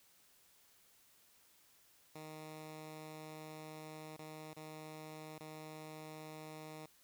10% pulse tone with dropouts, 155.56 Hz, D#3, in tune, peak -40 dBFS, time 2.15-6.86 s, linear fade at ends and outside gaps 5 ms, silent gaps 4.166-4.189 / 4.536-4.565 / 5.384-5.404 s, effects white hiss -68 dBFS RMS until 7.03 s

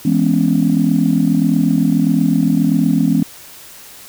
sine chord, C# minor seventh, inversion first, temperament just, 166.31 / 207.9 / 249.5 / 277.2 Hz, E3 / G#3 / B3 / C#4, +16 / +2 / +18 / 0 cents, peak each -16 dBFS, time 0.05-3.23 s, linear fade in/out 5 ms, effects tanh soft clip ceiling -2 dBFS + white hiss -38 dBFS RMS until 4.08 s

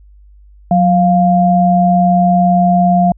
sine tone pair together, 182.6 / 699.8 Hz, F#3 / F5, -23 / +3 cents, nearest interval octave + major seventh, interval 2326 cents, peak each -10 dBFS, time 0.71-3.12 s, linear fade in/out 2 ms, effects added 50 Hz sine -39 dBFS peak until 3.17 s

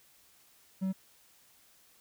triangle tone, 190 Hz, F#3, 46 cents sharp, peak -27 dBFS, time 0.81-0.93 s, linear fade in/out 20 ms, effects white hiss -63 dBFS RMS until 2 s

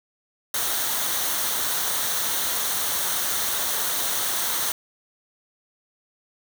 white noise with comb filter, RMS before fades -25 dBFS, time 0.54-4.72 s, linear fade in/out 2 ms, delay 0.4 ms, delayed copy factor -0.5, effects none

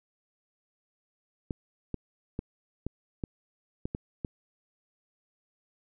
clicks, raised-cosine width 3 ms, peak -19 dBFS, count 8, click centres 1.508 / 1.943 / 2.391 / 2.866 / 3.238 / 3.855 / 3.949 / 4.248 s, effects none

